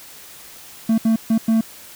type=tone bursts at uneven times; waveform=triangle; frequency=223.7 Hz; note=A3; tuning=29 cents sharp; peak=-11 dBFS; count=4; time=0.89-0.98 / 1.05-1.16 / 1.3-1.38 / 1.48-1.61 s; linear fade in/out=5 ms; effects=white hiss -41 dBFS RMS until 1.95 s